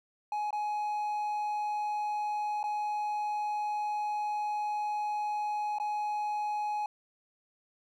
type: tone with dropouts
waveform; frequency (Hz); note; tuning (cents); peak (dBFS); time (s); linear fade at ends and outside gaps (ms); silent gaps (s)
triangle; 839; G#5; +17; -28; 0.32-6.86; 2; 0.507-0.528 / 2.63-2.639 / 5.785-5.799
effects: none